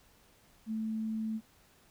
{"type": "tone", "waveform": "sine", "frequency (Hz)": 220, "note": "A3", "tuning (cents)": 0, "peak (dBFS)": -32, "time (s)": [0.66, 1.41], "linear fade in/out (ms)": 50, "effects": ["pink hiss -64 dBFS RMS until 1.9 s"]}